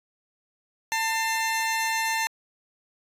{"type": "tone pair together", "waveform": "20% pulse", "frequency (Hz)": [895.9, 2093], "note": ["A5", "C7"], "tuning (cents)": [31, 0], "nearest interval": "octave + minor third", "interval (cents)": 1469, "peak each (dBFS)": [-20, -26], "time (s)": [0.92, 2.27], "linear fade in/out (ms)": 0, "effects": ["resampled to 32000 Hz"]}